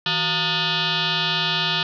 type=tone with frequency modulation; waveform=sine; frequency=160 Hz; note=D#3; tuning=49 cents sharp; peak=-19 dBFS; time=0.06-1.83 s; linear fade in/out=2 ms; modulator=536 Hz; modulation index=7.5; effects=none